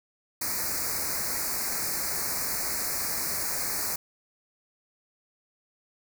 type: band-stop noise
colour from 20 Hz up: white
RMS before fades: -30 dBFS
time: 0.41-3.96 s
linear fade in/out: 5 ms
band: 2400 to 4200 Hz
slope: 96 dB/octave
effects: none